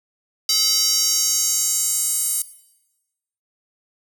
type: tone with high-pass filter sweep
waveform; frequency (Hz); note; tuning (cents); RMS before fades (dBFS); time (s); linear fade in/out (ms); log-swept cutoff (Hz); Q
square; 429.1; A4; -43; -20; 0.49-2.42; 2; 4800 to 9100; 3.3
effects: noise-tail reverb RT60 1.0 s tail -17 dB re dry